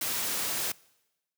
white noise, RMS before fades -31 dBFS, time 0.01-0.72 s, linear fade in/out 5 ms, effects noise-tail reverb RT60 1.0 s tail -24 dB re dry + high-pass 100 Hz 12 dB/octave

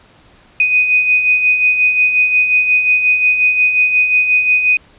sine beating tone pair, 2489 / 2494.6 Hz, D#7 / D#7, 0 / +4 cents, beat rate 5.6 Hz, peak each -19 / -10 dBFS, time 0.6-4.77 s, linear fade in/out 2 ms, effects pink hiss -47 dBFS RMS until 4.98 s + resampled to 8000 Hz

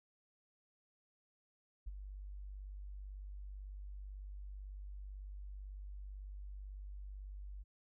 sine tone with ADSR envelope, 49.02 Hz, G1, 1 cent sharp, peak -38 dBFS, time 1.86-7.64 s, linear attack 16 ms, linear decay 26 ms, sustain -7 dB, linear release 25 ms, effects none

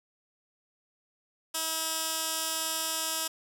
15% pulse tone with band-pass filter, 321.4 Hz, E4, 44 cents flat, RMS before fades -32 dBFS, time 1.54-3.28 s, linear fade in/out 10 ms, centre 9000 Hz, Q 0.78, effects none

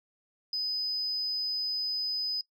sine tone, 5010 Hz, D#8, 11 cents sharp, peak -28 dBFS, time 0.53-2.41 s, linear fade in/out 2 ms, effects noise-tail reverb RT60 0.1 s tail -19 dB re dry + tanh soft clip ceiling -24 dBFS

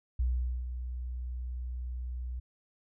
sine tone with ADSR envelope, 61.74 Hz, B1, in tune, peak -25 dBFS, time 0.19-2.4 s, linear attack 7 ms, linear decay 450 ms, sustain -9 dB, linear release 11 ms, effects none

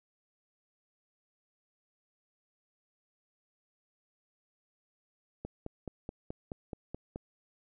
click train, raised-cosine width 2 ms, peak -25 dBFS, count 9, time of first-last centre 5.45-7.159 s, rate 4.68 Hz, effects none

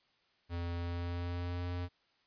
square tone with pitch glide, 86 to 88.57 Hz, F2 to F2, -26 to +25 cents, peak -36 dBFS, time 0.49-1.89 s, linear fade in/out 50 ms, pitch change +51 cents, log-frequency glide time 0.74-1.69 s, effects white hiss -72 dBFS RMS until 2.26 s + resampled to 11025 Hz

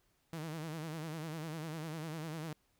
sawtooth tone with vibrato, 158.6 Hz, D#3, 33 cents sharp, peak -36 dBFS, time 0.33-2.53 s, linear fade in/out 0 ms, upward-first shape sine, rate 10 Hz, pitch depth 93 cents each way, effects pink hiss -75 dBFS RMS until 2.79 s

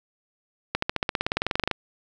accelerating click train, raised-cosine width 0.3 ms, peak -7 dBFS, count 19, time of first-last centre 0.75-1.713 s, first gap 74 ms, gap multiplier 0.96, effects none

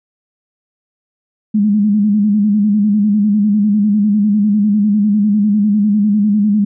sine tone with vibrato, 207.7 Hz, G#3, in tune, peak -9 dBFS, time 1.54-6.65 s, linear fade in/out 10 ms, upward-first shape square, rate 10 Hz, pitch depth 54 cents each way, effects none

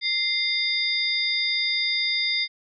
sine tone cluster, 2087 / 3632 / 4859 Hz, C7 / A#7 / D#8, -5 / -46 / -42 cents, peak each -26 dBFS, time 0.01-2.48 s, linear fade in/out 50 ms, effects none

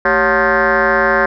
sine tone with frequency modulation, 1061 Hz, C6, 24 cents sharp, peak -9 dBFS, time 0.05-1.26 s, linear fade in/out 5 ms, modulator 168 Hz, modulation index 4.4, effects tanh soft clip ceiling -5 dBFS

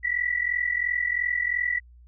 sine tone pair together, 1934 / 1976.9 Hz, B6 / B6, -37 / +1 cents, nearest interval unison, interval 38 cents, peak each -26 dBFS, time 0.03-1.8 s, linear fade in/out 20 ms, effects added 60 Hz sine -48 dBFS peak until 2.07 s

